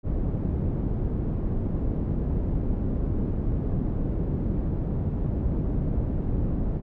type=low-pass noise; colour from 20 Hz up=pink; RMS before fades=-26 dBFS; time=0.03-6.82 s; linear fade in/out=50 ms; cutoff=290 Hz; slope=12 dB/octave; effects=none